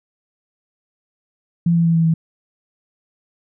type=tone with pitch steps; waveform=sine; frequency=169.9 / 168.05 / 166.21 / 164.4 / 162.6 Hz; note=F3 / E3 / E3 / E3 / E3; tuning=-47 / +34 / +15 / -4 / -23 cents; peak=-12 dBFS; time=1.66-2.14 s; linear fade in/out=5 ms; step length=96 ms; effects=none